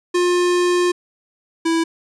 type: tone pair in turn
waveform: square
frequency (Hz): 355 / 329.3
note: F4 / E4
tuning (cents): +28 / -2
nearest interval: minor second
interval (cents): 130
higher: first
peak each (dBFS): -15 / -16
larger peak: first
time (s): 0.14-0.92 / 1.65-1.84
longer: first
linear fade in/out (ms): 10
effects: resampled to 22050 Hz